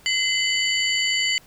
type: tone cluster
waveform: sine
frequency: 2055 / 2988 / 4578 / 7170 Hz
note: C7 / F#7 / D8 / A8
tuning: -32 / +16 / -45 / +32 cents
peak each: -23 / -23 / -26 / -29 dBFS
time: 0.06-1.38 s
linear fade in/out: 0 ms
effects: tanh soft clip ceiling -10 dBFS + pink hiss -52 dBFS RMS until 1.46 s